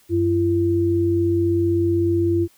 sine tone pair together, 95 / 339.5 Hz, F#2 / F4, +46 / -49 cents, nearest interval octave + minor seventh, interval 2205 cents, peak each -22 / -17 dBFS, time 0.09-2.48 s, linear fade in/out 50 ms, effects white hiss -56 dBFS RMS until 2.57 s

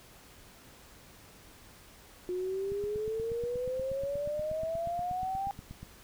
sine exponential sweep, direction up, 358.1 to 800 Hz, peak -31 dBFS, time 2.29-5.51 s, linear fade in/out 0 ms
click train, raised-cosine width 5 ms, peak -31 dBFS, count 27, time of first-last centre 2.72-5.83 s, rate 8.36 Hz
effects pink hiss -55 dBFS RMS until 6.03 s

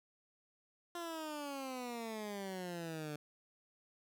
15% pulse exponential sweep, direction down, 349.2 to 147.2 Hz, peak -35 dBFS, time 0.95-3.16 s, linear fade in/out 2 ms, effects none

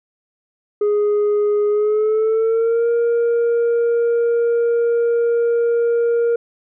sine tone with pitch glide, 415.3 to 468.9 Hz, G#4 to A#4, 0 to +10 cents, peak -11 dBFS, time 0.81-6.36 s, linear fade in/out 5 ms, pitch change +210 cents, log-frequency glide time 1.69-2.89 s, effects tanh soft clip ceiling -13 dBFS

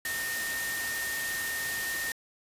sine tone in noise, 1832 Hz, A#6, 31 cents flat, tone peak -32 dBFS, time 0.05-2.12 s, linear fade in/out 2 ms, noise white, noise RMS -35 dBFS, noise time 0.05-2.12 s, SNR 0 dB, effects resampled to 32000 Hz

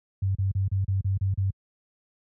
sine tone bursts, 96.7 Hz, G2, 23 cents flat, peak -21 dBFS, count 8, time 0.22-1.505 s, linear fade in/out 5 ms, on 130 ms, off 35 ms, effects high-pass 60 Hz 12 dB/octave

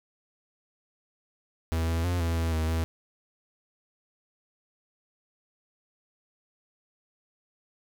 45% pulse tone with pitch steps, 81.7 / 82.7 / 88.5 / 83.2 / 82.4 / 79.8 / 81.6 Hz, E2 / E2 / F2 / E2 / E2 / D#2 / E2, -15 / +6 / +23 / +17 / 0 / +44 / -17 cents, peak -25 dBFS, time 1.72-2.84 s, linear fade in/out 0 ms, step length 160 ms, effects none

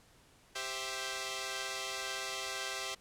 5% pulse chord, C major, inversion second, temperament equal, 392 / 523.3 / 659.3 Hz, G4 / C5 / E5, 0 / 0 / 0 cents, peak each -30 dBFS, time 0.55-2.95 s, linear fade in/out 10 ms, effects pink hiss -63 dBFS RMS until 3 s + low-pass 11000 Hz 12 dB/octave

